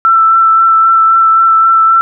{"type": "tone with vibrato", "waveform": "sine", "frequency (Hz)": 1333, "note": "E6", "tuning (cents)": 19, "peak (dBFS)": -4, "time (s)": [0.05, 2.01], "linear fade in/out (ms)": 0, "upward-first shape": "sine", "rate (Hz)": 3.8, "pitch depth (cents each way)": 14, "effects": []}